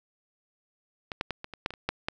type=clicks; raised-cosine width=0.3 ms; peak=-18 / -12 / -15 / -21 / -24 / -11 / -22 / -27 / -11 / -13 dBFS; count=10; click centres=1.118 / 1.211 / 1.307 / 1.444 / 1.537 / 1.661 / 1.706 / 1.738 / 1.89 / 2.085 s; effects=none